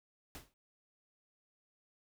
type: noise with exponential decay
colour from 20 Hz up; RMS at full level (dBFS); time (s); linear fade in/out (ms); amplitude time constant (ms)
pink; -44; 0.35-0.54; 1; 40
effects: none